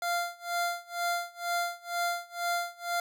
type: tone with tremolo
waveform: 25% pulse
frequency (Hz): 695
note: F5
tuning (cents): -9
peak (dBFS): -23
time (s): 0.02-3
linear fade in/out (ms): 2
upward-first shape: sine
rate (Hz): 2.1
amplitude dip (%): 95
effects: none